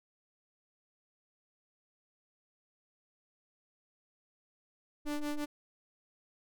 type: ring-modulated tone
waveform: square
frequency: 146.83 Hz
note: D3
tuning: in tune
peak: -31 dBFS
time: 5.05-5.46 s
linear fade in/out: 20 ms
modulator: 150 Hz
effects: none